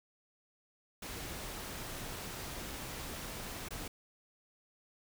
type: noise with dropouts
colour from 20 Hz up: pink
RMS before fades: -43 dBFS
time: 1.02-3.88 s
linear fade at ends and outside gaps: 5 ms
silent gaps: 3.686-3.706 s
effects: none